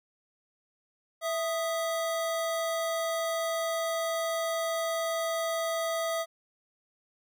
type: tone pair together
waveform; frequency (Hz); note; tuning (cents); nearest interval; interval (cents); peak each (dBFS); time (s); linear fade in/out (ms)
square; 659.3 / 1244.6; E5 / D#6; 0 / 0; major seventh; 1100; -30 / -36; 1.21-6.26; 50
effects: none